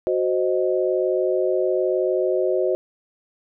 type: chord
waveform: sine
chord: C diminished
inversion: second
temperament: equal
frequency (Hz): 370 / 523.3 / 622.3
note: Gb4 / C5 / Eb5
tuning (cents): 0 / 0 / 0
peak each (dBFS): -21 / -23 / -24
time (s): 0.07-2.75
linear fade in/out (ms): 0
effects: none